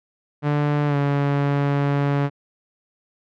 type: tone with pitch glide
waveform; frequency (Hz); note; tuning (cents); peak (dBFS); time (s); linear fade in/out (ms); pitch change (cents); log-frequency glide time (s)
sawtooth; 146.83 to 141.99; D3 to C#3; 0 to +42; -14; 0.42-2.3; 50; -58; 0.87-0.96
effects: low-pass 2000 Hz 12 dB/octave